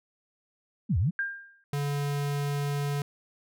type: exponential two-way sweep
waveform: sine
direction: down then up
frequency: 252.9 to 75.2 to 198.7 Hz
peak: -22 dBFS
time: 0.89-1.11 s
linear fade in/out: 20 ms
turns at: 0.98 s
type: tone with exponential decay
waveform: sine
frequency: 1600 Hz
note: G6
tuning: 35 cents sharp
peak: -24 dBFS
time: 1.19-1.64 s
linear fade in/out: 1 ms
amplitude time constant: 96 ms
type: tone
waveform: square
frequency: 143.3 Hz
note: D3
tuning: 42 cents flat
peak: -28 dBFS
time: 1.73-3.02 s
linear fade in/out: 2 ms
effects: none